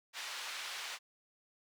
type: band-pass noise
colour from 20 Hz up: white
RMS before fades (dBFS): -43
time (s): 0.13-0.99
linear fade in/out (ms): 50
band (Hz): 950 to 4100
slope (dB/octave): 12
effects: none